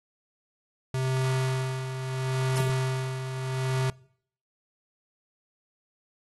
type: tone with tremolo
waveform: square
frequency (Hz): 130.81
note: C3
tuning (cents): 0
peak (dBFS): -24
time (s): 0.94-3.9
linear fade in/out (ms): 2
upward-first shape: sine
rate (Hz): 0.75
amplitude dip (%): 60
type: noise with exponential decay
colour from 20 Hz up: white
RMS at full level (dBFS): -32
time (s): 2.56-2.87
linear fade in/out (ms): 0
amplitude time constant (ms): 66
effects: noise-tail reverb RT60 0.6 s tail -23 dB re dry + AAC 32 kbps